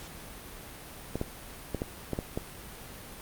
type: clicks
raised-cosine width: 2 ms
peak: -17 dBFS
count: 7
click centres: 1.156 / 1.214 / 1.747 / 1.819 / 2.133 / 2.189 / 2.375 s
effects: pink hiss -45 dBFS RMS until 3.21 s + Opus 48 kbps